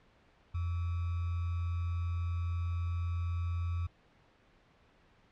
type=tone with sample-and-hold; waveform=sine; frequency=85.9 Hz; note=F2; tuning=28 cents flat; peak=-31 dBFS; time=0.54-3.87 s; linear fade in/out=10 ms; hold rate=1225 Hz; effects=pink hiss -65 dBFS RMS until 5.31 s + low-pass 3000 Hz 12 dB/octave